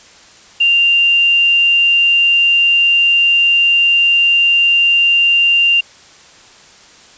sine tone with quantisation, 2785 Hz, F7, 5 cents flat, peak -8 dBFS, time 0.6-5.81 s, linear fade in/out 10 ms, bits 6, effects white hiss -42 dBFS RMS until 7.17 s + resampled to 16000 Hz

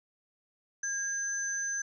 sine tone pair together, 1622 / 6124 Hz, G#6 / G8, -41 / -41 cents, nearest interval octave + major seventh, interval 2300 cents, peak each -34 / -33 dBFS, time 0.83-1.82 s, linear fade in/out 5 ms, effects none

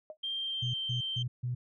sine tone with exponential decay, 619 Hz, D#5, 9 cents flat, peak -36 dBFS, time 0.1-0.17 s, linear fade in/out 1 ms, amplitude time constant 15 ms
sine tone with pitch glide, 3176 to 3130 Hz, G7 to G7, +22 to -3 cents, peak -32 dBFS, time 0.23-1.23 s, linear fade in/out 10 ms, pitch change -25 cents, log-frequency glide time 0.34-0.8 s
sine tone bursts, 123.47 Hz, B2, in tune, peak -30 dBFS, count 4, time 0.62-1.55 s, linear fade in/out 10 ms, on 120 ms, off 150 ms
effects tanh soft clip ceiling -23 dBFS

